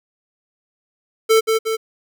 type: tone with echo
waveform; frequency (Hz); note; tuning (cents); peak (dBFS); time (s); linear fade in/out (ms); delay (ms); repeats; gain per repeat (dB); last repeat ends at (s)
square; 444.1; A4; +16; -11; 1.29-1.41; 20; 180; 2; -4; 1.77
effects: none